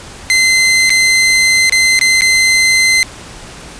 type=tone with dropouts; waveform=sawtooth; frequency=2066 Hz; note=C7; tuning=22 cents flat; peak=-4 dBFS; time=0.3-3.03 s; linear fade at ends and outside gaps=0 ms; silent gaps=0.895-0.903 / 1.696-1.723 / 1.991-2.012 / 2.209-2.219 s; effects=pink hiss -32 dBFS RMS until 3.79 s + resampled to 22050 Hz